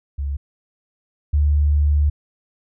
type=tone pair in turn; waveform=sine; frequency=70.2 / 73.46 Hz; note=C#2 / D2; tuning=+22 / +1 cents; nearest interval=minor second; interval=79 cents; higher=second; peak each=-21 / -13 dBFS; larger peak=second; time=0.18-0.37 / 1.33-2.1 s; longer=second; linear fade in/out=10 ms; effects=none